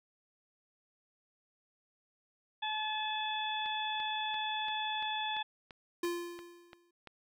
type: harmonic tone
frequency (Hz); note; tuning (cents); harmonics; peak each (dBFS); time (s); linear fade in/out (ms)
861; A5; -38; 1 / 2 / 3 / 4; -36 / -42 / -43 / -38; 2.62-5.43; 10
type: click train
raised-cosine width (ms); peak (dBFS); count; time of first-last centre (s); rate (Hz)
0.3; -32; 11; 3.66-7.073; 2.93
type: tone with exponential decay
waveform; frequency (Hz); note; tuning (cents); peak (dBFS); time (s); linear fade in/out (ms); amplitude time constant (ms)
square; 346.3; F4; -15; -31; 6.03-6.91; 5; 190
effects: none